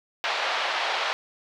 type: band-pass noise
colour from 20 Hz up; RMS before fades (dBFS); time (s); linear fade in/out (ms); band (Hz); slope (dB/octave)
pink; -27; 0.24-1.13; 0; 610 to 4200; 24
effects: none